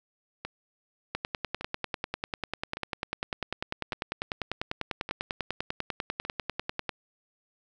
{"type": "two click trains", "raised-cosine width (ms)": 0.3, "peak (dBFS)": [-14, -19], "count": [59, 6], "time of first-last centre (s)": [[1.15, 6.893], [0.45, 6.25]], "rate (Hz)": [10.1, 0.862], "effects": []}